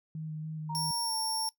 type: tone with vibrato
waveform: sine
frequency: 156 Hz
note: D#3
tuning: 5 cents sharp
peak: -35 dBFS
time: 0.15-0.91 s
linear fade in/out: 2 ms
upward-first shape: square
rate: 3.5 Hz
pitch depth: 13 cents each way
type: tone with pitch glide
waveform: sine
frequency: 932.3 to 887.1 Hz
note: A#5 to A5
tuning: 0 to +14 cents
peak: -35 dBFS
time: 0.69-1.49 s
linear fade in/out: 10 ms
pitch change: -86 cents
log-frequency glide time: 1.03-1.15 s
type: tone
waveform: 25% pulse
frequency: 5500 Hz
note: F8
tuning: 27 cents flat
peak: -27 dBFS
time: 0.75-1.49 s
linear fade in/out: 0 ms
effects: noise-tail reverb RT60 0.1 s tail -19 dB re dry